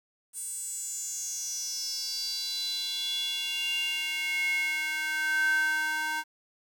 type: tone with high-pass filter sweep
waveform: square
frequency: 310 Hz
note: D#4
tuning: 6 cents flat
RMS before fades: -31 dBFS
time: 0.33-6.24 s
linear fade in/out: 50 ms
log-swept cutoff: 8900 to 1200 Hz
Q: 7.3
effects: 10-bit